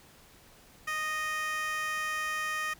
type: tone with high-pass filter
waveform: 15% pulse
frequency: 620 Hz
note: D#5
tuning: 6 cents flat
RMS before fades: -33 dBFS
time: 0.87-2.74 s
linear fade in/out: 10 ms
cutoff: 1500 Hz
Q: 2.6
effects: pink hiss -57 dBFS RMS until 2.79 s